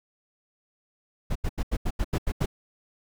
brown noise bursts, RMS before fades -25 dBFS, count 9, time 1.3-2.459 s, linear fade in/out 10 ms, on 55 ms, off 83 ms, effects none

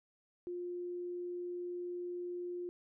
sine tone, 353.6 Hz, F4, 22 cents sharp, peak -38 dBFS, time 0.47-2.69 s, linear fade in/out 0 ms, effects none

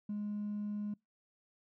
sine tone with hard clipping, 207.7 Hz, G#3, in tune, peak -36 dBFS, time 0.09-0.94 s, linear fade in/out 5 ms, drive 1 dB, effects noise-tail reverb RT60 0.2 s tail -26 dB re dry

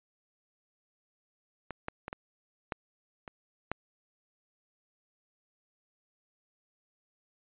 clicks, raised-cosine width 0.5 ms, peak -22 / -19 / -22 / -22 / -17 / -27 / -16 dBFS, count 7, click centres 1.707 / 1.884 / 2.081 / 2.129 / 2.722 / 3.278 / 3.716 s, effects resampled to 8000 Hz

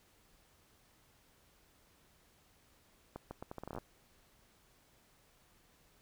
accelerating click train, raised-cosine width 1 ms, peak -29 dBFS, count 13, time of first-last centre 3.16-3.784 s, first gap 150 ms, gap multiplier 0.77, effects pink hiss -68 dBFS RMS until 6.01 s

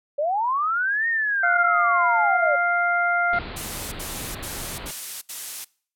sine linear two-way sweep, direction up then down, 554.4 to 1864.7 to 554.4 Hz, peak -20 dBFS, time 0.18-2.56 s, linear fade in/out 10 ms, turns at 1.08 s
harmonic tone, 699 Hz, F5, 1 cent sharp, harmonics 1 / 2 / 3, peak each -23 / -21 / -29 dBFS, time 1.43-3.39 s, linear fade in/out 5 ms
pink low-pass noise, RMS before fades -35 dBFS, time 3.33-4.91 s, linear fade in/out 2 ms, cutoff 4500 Hz, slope 96 dB/octave
blue noise bursts, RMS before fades -30 dBFS, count 5, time 3.56-5.648 s, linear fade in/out 10 ms, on 360 ms, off 72 ms
effects noise-tail reverb RT60 0.5 s tail -24 dB re dry + low-pass 12000 Hz 12 dB/octave

